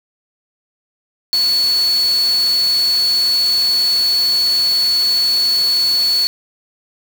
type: tone in noise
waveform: sine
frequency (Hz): 4417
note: C#8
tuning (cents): -7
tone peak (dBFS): -12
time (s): 1.33-6.27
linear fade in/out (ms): 0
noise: white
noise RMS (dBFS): -28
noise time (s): 1.33-6.27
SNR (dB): +13
effects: none